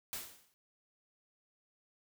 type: noise with exponential decay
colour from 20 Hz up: white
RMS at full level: -38 dBFS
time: 0.13-0.54 s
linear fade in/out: 0 ms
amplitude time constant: 89 ms
effects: none